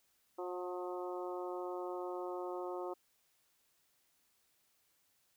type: harmonic tone with a mistuned harmonic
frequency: 179.4 Hz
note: F3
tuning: 47 cents sharp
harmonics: 2 / 3 / 4 / 5 / 6 / 7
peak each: -41 / -45 / -47 / -49 / -51 / -52 dBFS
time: 0.38-2.94 s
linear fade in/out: 10 ms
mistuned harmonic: 4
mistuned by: +19 cents
effects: white hiss -75 dBFS RMS until 5.36 s